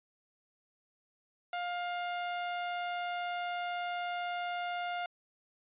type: tone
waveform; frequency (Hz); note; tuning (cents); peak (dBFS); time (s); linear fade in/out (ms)
sawtooth; 706; F5; +19; -30; 1.53-5.06; 2
effects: resampled to 8000 Hz